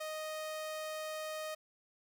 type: tone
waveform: sawtooth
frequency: 622.3 Hz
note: D#5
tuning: in tune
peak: -35 dBFS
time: 0-1.55 s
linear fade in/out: 10 ms
effects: none